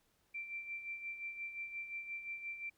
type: tone with tremolo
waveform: sine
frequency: 2350 Hz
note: D7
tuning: 1 cent sharp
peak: -39 dBFS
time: 0.34-2.7 s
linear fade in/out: 10 ms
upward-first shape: sine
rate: 5.7 Hz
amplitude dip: 60%
effects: pink hiss -75 dBFS RMS until 2.77 s